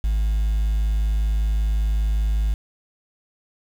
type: tone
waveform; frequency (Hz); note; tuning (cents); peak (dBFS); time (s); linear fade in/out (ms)
sine; 52.6; G#1; +23; -15; 0.04-2.54; 0
effects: tanh soft clip ceiling -17 dBFS + 7-bit